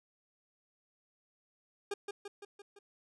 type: tone with echo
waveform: 40% pulse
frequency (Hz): 404.8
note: G#4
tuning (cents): -44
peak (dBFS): -33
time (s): 1.91-1.94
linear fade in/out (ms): 5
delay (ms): 170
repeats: 5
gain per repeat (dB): -4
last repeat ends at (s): 2.79
effects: resampled to 24000 Hz